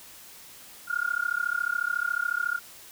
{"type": "tone with amplitude modulation", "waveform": "sine", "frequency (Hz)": 1419, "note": "F6", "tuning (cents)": 27, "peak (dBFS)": -21, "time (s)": [0.87, 2.6], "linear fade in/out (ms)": 50, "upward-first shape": "sine", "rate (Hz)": 34, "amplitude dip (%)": 100, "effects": ["white hiss -48 dBFS RMS until 2.91 s"]}